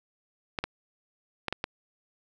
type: clicks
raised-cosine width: 0.3 ms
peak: -13 dBFS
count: 5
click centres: 0.588 / 0.64 / 1.483 / 1.526 / 1.641 s
effects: none